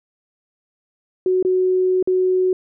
sine tone with dropouts, 370 Hz, F#4, in tune, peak -14 dBFS, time 1.26-2.53 s, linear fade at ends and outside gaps 2 ms, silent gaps 1.427-1.449 / 2.027-2.074 s, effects none

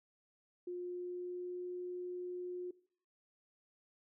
sine tone with pitch glide, 356.1 to 358.8 Hz, F4 to F4, +34 to +47 cents, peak -39 dBFS, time 0.67-2.71 s, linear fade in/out 5 ms, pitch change +13 cents, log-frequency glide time 0.79-1.67 s, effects noise-tail reverb RT60 0.5 s tail -20 dB re dry

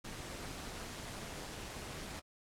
pink noise with amplitude modulation, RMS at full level -43 dBFS, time 0.04-2.2 s, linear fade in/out 10 ms, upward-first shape sine, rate 212 Hz, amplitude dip 60%, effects low-pass 10000 Hz 12 dB/octave + AAC 64 kbps

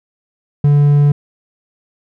triangle tone, 144.9 Hz, D3, 23 cents flat, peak -5 dBFS, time 0.64-1.12 s, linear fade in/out 5 ms, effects none

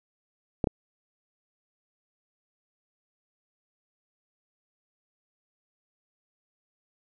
clicks, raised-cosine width 2 ms, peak -11 dBFS, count 2, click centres 0.642 / 0.672 s, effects none

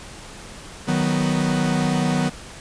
45% pulse chord, B major, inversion first, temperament equal, 155.56 / 185 / 246.9 Hz, D#3 / F#3 / B3, 0 / 0 / 0 cents, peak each -23 dBFS, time 0.87-2.3 s, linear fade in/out 20 ms, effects pink hiss -39 dBFS RMS until 2.6 s + resampled to 22050 Hz

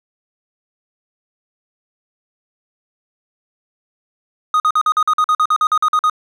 triangle tone bursts, 1244.5 Hz, D#6, in tune, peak -9 dBFS, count 15, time 4.54-6.098 s, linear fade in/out 2 ms, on 60 ms, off 47 ms, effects none

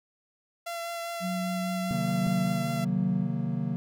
sawtooth tone with vibrato, 680 Hz, F5, 46 cents flat, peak -29 dBFS, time 0.66-2.85 s, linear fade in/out 10 ms, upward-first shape triangle, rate 5 Hz, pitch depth 13 cents each way
sine tone with pitch glide, 183.6 to 186.38 Hz, F#3 to F#3, -13 to +13 cents, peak -29 dBFS, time 1.2-3.3 s, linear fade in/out 50 ms, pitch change +26 cents, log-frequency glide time 1.49-2.29 s
triangle chord, C half-diminished seventh, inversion none, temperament equal with one note detuned, 134.03 / 155.56 / 185 / 233.1 Hz, C3 / Eb3 / Gb3 / Bb3, +42 / 0 / 0 / 0 cents, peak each -31 dBFS, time 1.91-3.76 s, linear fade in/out 0 ms
clicks, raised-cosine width 2 ms, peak -27 dBFS, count 2, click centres 2.266 / 2.271 s
effects none

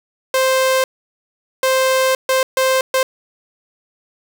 sawtooth tone bursts at uneven times, 523.3 Hz, C5, in tune, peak -9 dBFS, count 5, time 0.34-0.84 / 1.63-2.15 / 2.29-2.43 / 2.57-2.81 / 2.94-3.03 s, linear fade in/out 2 ms, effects none

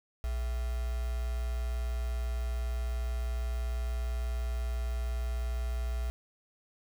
sine tone with quantisation, 60.2 Hz, B1, 44 cents flat, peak -30 dBFS, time 0.24-6.1 s, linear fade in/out 0 ms, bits 7, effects none

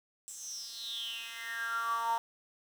10% pulse tone with high-pass filter sweep, 230.5 Hz, A#3, 19 cents flat, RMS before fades -37 dBFS, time 0.28-2.18 s, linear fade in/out 0 ms, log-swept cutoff 7600 to 850 Hz, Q 9.5, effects 9-bit

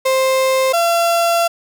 35% pulse tone pair in turn, 525 / 680.6 Hz, C5 / F5, +6 / -45 cents, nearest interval major third, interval 449 cents, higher second, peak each -11 dBFS, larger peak neither, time 0.05-0.73 / 0.73-1.48 s, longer second, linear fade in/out 10 ms, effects none

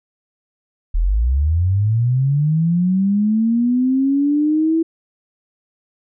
sine linear sweep, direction up, 36.71 to 329.7 Hz, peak -13 dBFS, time 0.94-4.83 s, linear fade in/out 10 ms, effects none

